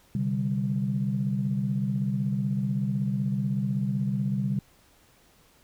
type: chord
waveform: sine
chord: C suspended second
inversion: none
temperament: equal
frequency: 130.81 / 146.83 / 196 Hz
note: C3 / D3 / G3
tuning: 0 / 0 / 0 cents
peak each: -28 / -31 / -27 dBFS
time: 0.15-4.59 s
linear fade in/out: 2 ms
effects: tanh soft clip ceiling -15 dBFS + pink hiss -60 dBFS RMS until 5.63 s